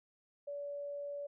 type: tone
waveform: sine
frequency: 573 Hz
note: D5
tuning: 43 cents flat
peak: -39 dBFS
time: 0.47-1.27 s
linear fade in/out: 10 ms
effects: none